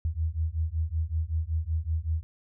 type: beating tone pair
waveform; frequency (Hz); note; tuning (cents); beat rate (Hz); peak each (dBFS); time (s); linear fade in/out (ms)
sine; 77.78 / 83.08; D#2 / E2; 0 / +14; 5.3; -29 / -29; 0.05-2.23; 0
effects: none